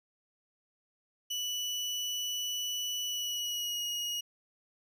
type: tone with pitch glide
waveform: 30% pulse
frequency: 2960 to 2886 Hz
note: F#7 to F#7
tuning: 0 to -44 cents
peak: -30 dBFS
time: 1.3-4.21 s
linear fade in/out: 10 ms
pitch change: -44 cents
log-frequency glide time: 3.05-3.84 s
effects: none